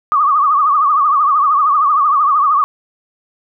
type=tone with vibrato; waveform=sine; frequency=1174.7 Hz; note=D6; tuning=in tune; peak=-9 dBFS; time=0.12-2.64 s; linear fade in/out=0 ms; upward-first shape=triangle; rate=13 Hz; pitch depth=140 cents each way; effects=none